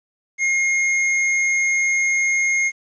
square tone, 2141 Hz, C7, 39 cents sharp, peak -17 dBFS, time 0.38-2.72 s, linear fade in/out 50 ms, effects resampled to 16000 Hz + 9-bit

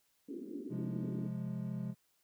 pink band-pass noise, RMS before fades -44 dBFS, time 0.28-1.28 s, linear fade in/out 10 ms, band 240 to 370 Hz, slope 48 dB/octave
triangle chord, F minor, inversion second, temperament equal, 130.81 / 174.61 / 207.7 Hz, C3 / F3 / Ab3, 0 / 0 / 0 cents, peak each -39 dBFS, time 0.69-1.95 s, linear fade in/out 50 ms
effects white hiss -75 dBFS RMS until 2.23 s

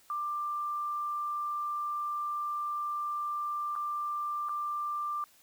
sine tone with dropouts, 1185 Hz, D6, 15 cents sharp, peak -31 dBFS, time 0.1-5.24 s, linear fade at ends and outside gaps 1 ms, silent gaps 3.754-3.761 / 4.487-4.493 s, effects white hiss -62 dBFS RMS until 5.42 s

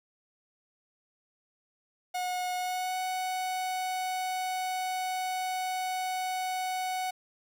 45% pulse tone with pitch glide, 727 to 742.7 Hz, F#5 to F#5, -31 to +6 cents, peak -30 dBFS, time 2.14-7.11 s, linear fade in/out 10 ms, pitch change +37 cents, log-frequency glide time 2.56-2.98 s, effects 10-bit

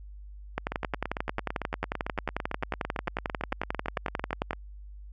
two click trains, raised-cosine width 0.5 ms, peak -13 / -16 dBFS, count 45 / 35, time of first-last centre 0.58-4.509 / 0.72-4.532 s, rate 11.2 / 8.92 Hz, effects added 50 Hz sine -42 dBFS peak until 5.12 s

